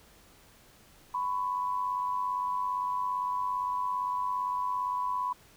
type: tone pair together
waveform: sine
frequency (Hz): 1000 / 1097.6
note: B5 / C#6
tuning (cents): +21 / -17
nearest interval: major second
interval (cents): 162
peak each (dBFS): -29 / -36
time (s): 1.14-5.33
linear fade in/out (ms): 5
effects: pink hiss -58 dBFS RMS until 5.56 s